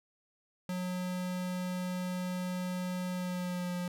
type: tone with pitch glide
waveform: square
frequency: 181.7 to 178.06 Hz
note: F#3 to F3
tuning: -31 to +34 cents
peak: -34 dBFS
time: 0.69-3.88 s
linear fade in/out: 2 ms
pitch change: -35 cents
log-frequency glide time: 3.12-3.76 s
effects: none

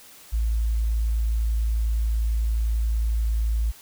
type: tone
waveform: sine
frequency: 55.6 Hz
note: A1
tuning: 19 cents sharp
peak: -20 dBFS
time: 0.32-3.72 s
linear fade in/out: 20 ms
effects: white hiss -48 dBFS RMS until 3.81 s

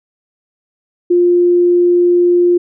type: tone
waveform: sine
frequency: 351.7 Hz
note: F4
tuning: 12 cents sharp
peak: -7 dBFS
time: 1.1-2.58 s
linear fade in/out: 10 ms
effects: none

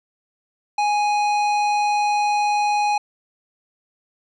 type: tone with tanh clipping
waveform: sine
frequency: 830.6 Hz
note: G#5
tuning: in tune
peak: -19 dBFS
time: 0.78-2.98 s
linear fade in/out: 5 ms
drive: 15 dB
effects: resampled to 22050 Hz

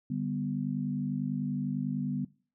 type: chord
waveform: sine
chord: G major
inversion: second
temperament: equal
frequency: 146.83 / 196 / 246.9 Hz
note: D3 / G3 / B3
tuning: 0 / 0 / 0 cents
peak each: -34 / -35 / -33 dBFS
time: 0.1-2.25 s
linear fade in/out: 5 ms
effects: noise-tail reverb RT60 0.4 s tail -21 dB re dry

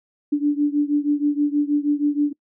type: beating tone pair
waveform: sine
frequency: 289.9 / 296.2 Hz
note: D4 / D4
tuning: -22 / +15 cents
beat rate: 6.3 Hz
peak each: -19 / -21 dBFS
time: 0.32-2.33 s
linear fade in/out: 10 ms
effects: noise-tail reverb RT60 0.1 s tail -24 dB re dry

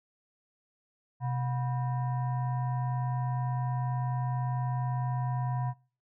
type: tone with frequency modulation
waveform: sine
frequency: 127.9 Hz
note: C3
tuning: 39 cents flat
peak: -28 dBFS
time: 1.2-5.74 s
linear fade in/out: 50 ms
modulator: 851 Hz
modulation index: 0.55
effects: noise-tail reverb RT60 0.4 s tail -23 dB re dry

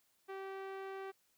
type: tone with low-pass filter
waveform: sawtooth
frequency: 386.8 Hz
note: G4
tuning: 23 cents flat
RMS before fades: -45 dBFS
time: 0.28-1.12 s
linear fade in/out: 20 ms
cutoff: 2100 Hz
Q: 0.91
effects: white hiss -75 dBFS RMS until 1.37 s

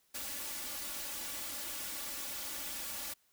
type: noise with comb filter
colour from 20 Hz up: white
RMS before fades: -41 dBFS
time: 0.14-3.14 s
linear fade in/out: 10 ms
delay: 3.5 ms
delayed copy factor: +1
effects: white hiss -72 dBFS RMS until 3.32 s

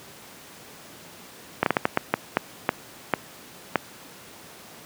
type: slowing click train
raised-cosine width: 0.5 ms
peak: -3 dBFS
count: 11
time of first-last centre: 1.63-3.757 s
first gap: 32 ms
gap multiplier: 1.39
effects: pink hiss -45 dBFS RMS until 4.85 s + high-pass 150 Hz 12 dB/octave

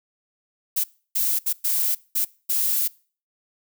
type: noise bursts at uneven times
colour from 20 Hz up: violet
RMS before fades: -22 dBFS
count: 6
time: 0.76-0.84 / 1.15-1.39 / 1.46-1.53 / 1.64-1.95 / 2.15-2.25 / 2.49-2.88 s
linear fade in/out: 10 ms
effects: noise-tail reverb RT60 0.4 s tail -23 dB re dry

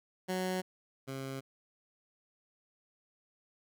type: tone pair in turn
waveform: 15% pulse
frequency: 185 / 134.52 Hz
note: F#3 / C3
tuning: 0 / +48 cents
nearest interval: tritone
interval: 552 cents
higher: first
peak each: -26 / -32 dBFS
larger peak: first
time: 0.28-0.62 / 1.07-1.41 s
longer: neither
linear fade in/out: 20 ms
effects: none

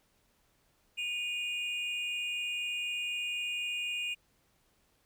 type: tone pair together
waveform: triangle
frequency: 2468 / 2824 Hz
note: D#7 / F7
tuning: -15 / +19 cents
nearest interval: major second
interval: 234 cents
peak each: -33 / -35 dBFS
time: 0.97-4.15 s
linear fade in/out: 20 ms
effects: pink hiss -71 dBFS RMS until 5.05 s

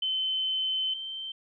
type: tone pair in turn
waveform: sine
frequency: 3064 / 3114 Hz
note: G7 / G7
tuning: -40 / -12 cents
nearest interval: unison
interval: 28 cents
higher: second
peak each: -26 / -34 dBFS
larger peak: first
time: 0.02-0.94 / 0.94-1.32 s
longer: first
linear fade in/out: 5 ms
effects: none

